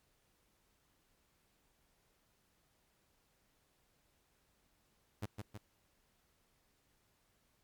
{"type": "tone with echo", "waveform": "sawtooth", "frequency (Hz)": 104.4, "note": "G#2", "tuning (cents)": 10, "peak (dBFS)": -33, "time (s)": [5.22, 5.26], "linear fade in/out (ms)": 10, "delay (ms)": 160, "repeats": 2, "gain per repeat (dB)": -4, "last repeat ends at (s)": 5.58, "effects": ["pink hiss -75 dBFS RMS until 7.63 s", "MP3 96 kbps"]}